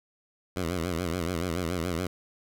10% pulse tone with vibrato, 86.7 Hz, F2, 12 cents flat, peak -20 dBFS, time 0.56-2.07 s, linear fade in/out 5 ms, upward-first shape sine, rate 7 Hz, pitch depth 130 cents each way, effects none

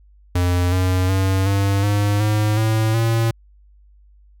square tone with pitch steps, 88.9 / 92.14 / 95.5 / 98.98 / 102.59 / 106.33 / 110.21 / 114.23 Hz, F2 / F#2 / G2 / G2 / G#2 / G#2 / A2 / A#2, +31 / -7 / -45 / +17 / -21 / +41 / +3 / -35 cents, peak -16 dBFS, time 0.35-3.31 s, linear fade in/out 5 ms, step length 370 ms, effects added 50 Hz sine -47 dBFS peak until 4.4 s

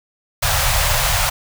pink band-stop noise, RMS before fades -17 dBFS, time 0.42-1.3 s, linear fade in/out 10 ms, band 140 to 560 Hz, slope 48 dB/octave, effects none

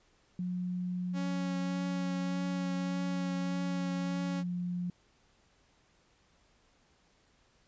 sine tone with pitch glide, 180 to 177.32 Hz, F#3 to F3, -47 to +27 cents, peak -32 dBFS, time 0.39-4.9 s, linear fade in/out 2 ms, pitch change -26 cents, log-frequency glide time 2.98-4.29 s
sawtooth tone with vibrato, 277.2 Hz, C#4, in tune, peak -33 dBFS, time 1.13-4.44 s, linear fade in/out 50 ms, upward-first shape triangle, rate 1.7 Hz, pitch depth 14 cents each way
effects pink hiss -68 dBFS RMS until 7.67 s + resampled to 16000 Hz

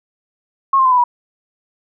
sine tone with pitch steps, 1085 / 1054.7 / 1025.3 / 996.7 / 968.9 Hz, C#6 / C6 / C6 / B5 / B5, -37 / +14 / -35 / +16 / -33 cents, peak -9 dBFS, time 0.73-1.04 s, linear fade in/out 5 ms, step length 62 ms, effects none

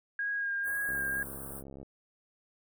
sine tone with vibrato, 1628 Hz, G#6, 35 cents flat, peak -30 dBFS, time 0.19-1.23 s, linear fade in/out 2 ms, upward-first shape sine, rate 2 Hz, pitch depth 22 cents each way
white band-stop noise, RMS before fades -44 dBFS, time 0.63-1.63 s, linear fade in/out 50 ms, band 1600 to 8400 Hz, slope 96 dB/octave
click train, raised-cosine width 2 ms, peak -33 dBFS, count 65, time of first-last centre 0.89-1.83 s, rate 68.1 Hz
effects none

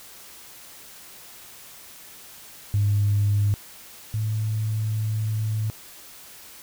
sine tone pair in turn, 102.4 / 108.49 Hz, G#2 / A2, -24 / -24 cents, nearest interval minor second, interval 100 cents, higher second, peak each -17 / -22 dBFS, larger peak first, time 2.74-3.54 / 4.14-5.7 s, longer second, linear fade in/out 0 ms, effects tanh soft clip ceiling -13 dBFS + white hiss -45 dBFS RMS until 6.62 s

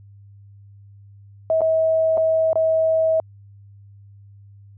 sine tone with dropouts, 643 Hz, E5, 43 cents flat, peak -15 dBFS, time 1.5-3.2 s, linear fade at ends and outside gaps 1 ms, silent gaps 1.608-1.616 / 2.173-2.178 / 2.531-2.556 s, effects added 100 Hz sine -43 dBFS peak until 4.77 s

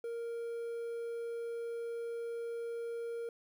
triangle tone, 466.2 Hz, A#4, in tune, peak -35 dBFS, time 0.04-3.29 s, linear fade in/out 2 ms, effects 11-bit

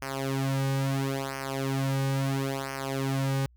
sawtooth tone with flanger, 135.6 Hz, C#3, 38 cents flat, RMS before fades -29 dBFS, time 0.02-3.46 s, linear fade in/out 0 ms, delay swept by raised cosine 0.26 to 2.96 ms, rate 0.74 Hz, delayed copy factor -0.9, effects added 60 Hz sine -55 dBFS peak until 3.56 s

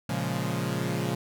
sawtooth chord, Bb minor seventh, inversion none, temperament equal, 116.54 / 138.59 / 174.61 / 207.7 Hz, Bb2 / Db3 / F3 / Ab3, 0 / 0 / 0 / 0 cents, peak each -29 / -28 / -28 / -31 dBFS, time 0.09-1.15 s, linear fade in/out 5 ms, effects none

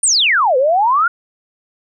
sine exponential two-way sweep, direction down then up, 9480 to 493.9 to 1457 Hz, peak -10 dBFS, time 0.03-1.08 s, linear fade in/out 5 ms, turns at 0.57 s, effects none

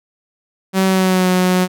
sawtooth tone with pitch glide, 190.2 to 182.98 Hz, F#3 to F#3, +48 to -19 cents, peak -8 dBFS, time 0.73-1.68 s, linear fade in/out 50 ms, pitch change -67 cents, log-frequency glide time 0.86-1.29 s, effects none

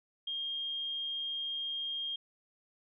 sine tone, 3223 Hz, G7, 47 cents sharp, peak -34 dBFS, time 0.27-2.16 s, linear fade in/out 5 ms, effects none

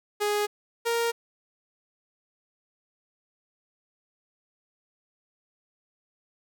sawtooth tone pair in turn, 415.3 / 466.2 Hz, G#4 / A#4, 0 / 0 cents, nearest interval major second, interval 200 cents, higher second, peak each -20 dBFS, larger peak neither, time 0.2-0.47 / 0.85-1.12 s, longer neither, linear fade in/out 20 ms, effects none

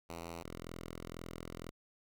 5% pulse tone pair in turn, 84.1 / 42.05 Hz, E2 / E1, +35 / +35 cents, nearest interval octave, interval 1200 cents, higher first, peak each -32 / -33 dBFS, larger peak first, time 0.09-0.43 / 0.43-1.71 s, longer second, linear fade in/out 10 ms, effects none

